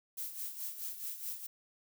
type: noise with tremolo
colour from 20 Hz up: violet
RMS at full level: -39 dBFS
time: 0.17-1.47 s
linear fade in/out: 10 ms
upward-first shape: sine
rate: 4.7 Hz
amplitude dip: 65%
effects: none